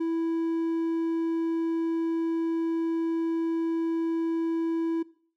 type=tone; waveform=triangle; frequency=329.6 Hz; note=E4; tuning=in tune; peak=-23 dBFS; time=0-5.03 s; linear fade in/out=10 ms; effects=noise-tail reverb RT60 0.5 s tail -20 dB re dry